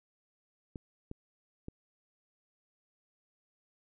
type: clicks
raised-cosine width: 3 ms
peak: -28 dBFS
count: 3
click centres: 0.758 / 1.114 / 1.684 s
effects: none